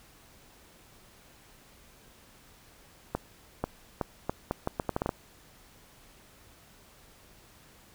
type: accelerating click train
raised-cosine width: 1 ms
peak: -14 dBFS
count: 12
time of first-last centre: 3.15-5.092 s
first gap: 490 ms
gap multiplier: 0.76
effects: pink hiss -57 dBFS RMS until 7.94 s